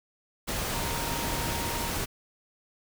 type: tone in noise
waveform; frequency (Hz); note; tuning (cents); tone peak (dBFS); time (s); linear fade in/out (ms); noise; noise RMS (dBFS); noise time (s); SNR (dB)
sine; 932.3; A#5; 0; -37; 0.73-1.9; 20; pink; -31; 0.47-2.06; -9
effects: none